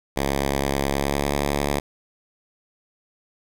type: tone with pitch glide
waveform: 5% pulse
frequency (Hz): 69.3 to 71.37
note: C#2 to D2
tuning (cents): 0 to -49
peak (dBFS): -10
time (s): 0.16-1.8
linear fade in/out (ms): 10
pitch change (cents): +51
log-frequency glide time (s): 0.85-1.31
effects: none